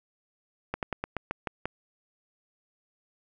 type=slowing click train; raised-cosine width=0.5 ms; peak=-15 dBFS; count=8; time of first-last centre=0.74-1.656 s; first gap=88 ms; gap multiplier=1.13; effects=none